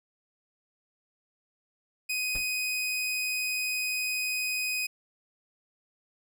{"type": "tone", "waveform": "sawtooth", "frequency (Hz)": 2503, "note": "D#7", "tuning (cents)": 10, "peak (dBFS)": -25, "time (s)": [2.09, 4.87], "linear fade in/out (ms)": 10}
{"type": "noise with exponential decay", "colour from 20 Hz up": "brown", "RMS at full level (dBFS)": -31, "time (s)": [2.35, 2.47], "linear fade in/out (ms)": 1, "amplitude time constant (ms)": 25}
{"effects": []}